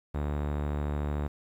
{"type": "tone with low-pass filter", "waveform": "sawtooth", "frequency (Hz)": 73.42, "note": "D2", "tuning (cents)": 0, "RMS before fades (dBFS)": -31, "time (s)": [0.14, 1.28], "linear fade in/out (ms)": 10, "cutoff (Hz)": 1400, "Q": 0.75, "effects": ["10-bit"]}